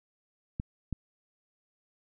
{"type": "clicks", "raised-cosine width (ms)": 5, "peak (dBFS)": -20, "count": 2, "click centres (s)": [0.599, 0.927], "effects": []}